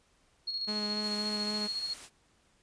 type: tone with tremolo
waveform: sine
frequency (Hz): 4307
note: C8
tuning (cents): +49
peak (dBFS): -31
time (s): 0.47-1.94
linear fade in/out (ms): 10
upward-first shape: square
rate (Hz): 14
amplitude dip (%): 40
type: tone with vibrato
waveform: sawtooth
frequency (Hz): 210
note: G#3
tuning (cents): +19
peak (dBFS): -31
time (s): 0.67-1.68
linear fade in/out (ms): 20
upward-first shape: sine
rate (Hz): 3.7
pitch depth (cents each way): 11
type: noise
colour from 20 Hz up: white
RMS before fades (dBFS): -47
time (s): 1-2.1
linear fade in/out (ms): 50
effects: pink hiss -68 dBFS RMS until 2.62 s + resampled to 22050 Hz